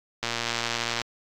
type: click train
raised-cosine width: 0.2 ms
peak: -10 dBFS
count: 93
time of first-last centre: 0.23-1.016 s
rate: 117 Hz
effects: AAC 48 kbps